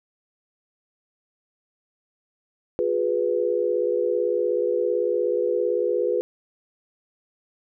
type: chord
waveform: sine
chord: F diminished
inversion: none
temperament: equal with one note detuned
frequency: 358 / 415.3 / 493.9 Hz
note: F4 / Ab4 / Cb5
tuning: +43 / 0 / 0 cents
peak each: -26 / -25 / -23 dBFS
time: 2.79-6.21 s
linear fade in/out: 0 ms
effects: none